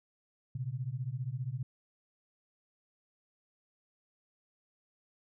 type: beating tone pair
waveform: sine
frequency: 120.1 / 135.1 Hz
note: B2 / C#3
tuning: -48 / -44 cents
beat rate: 15 Hz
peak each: -37 / -37 dBFS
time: 0.55-1.63 s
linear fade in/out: 5 ms
effects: none